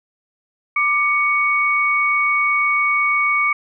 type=tone pair together; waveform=sine; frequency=1182.9 / 2233 Hz; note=D6 / C#7; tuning=+12 / +12 cents; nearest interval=major seventh; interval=1100 cents; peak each=-19 / -16 dBFS; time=0.76-3.53 s; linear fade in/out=5 ms; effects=none